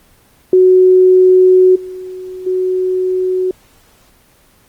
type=tone with level steps; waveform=sine; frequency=370 Hz; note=F#4; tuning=in tune; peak=-4 / -24 / -12 dBFS; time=0.53-3.51 s; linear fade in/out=2 ms; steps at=1.75 / 2.46 s; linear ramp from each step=10 ms; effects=pink hiss -49 dBFS RMS until 4.68 s + Opus 24 kbps